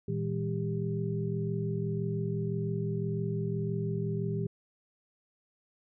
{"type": "tone cluster", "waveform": "sine", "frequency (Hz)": [115.2, 161.1, 202.9, 397.2], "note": ["A#2", "E3", "G#3", "G4"], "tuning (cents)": [-20, -39, -40, 23], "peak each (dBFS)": [-34, -33, -38, -36], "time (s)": [0.08, 4.47], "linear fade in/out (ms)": 5, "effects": []}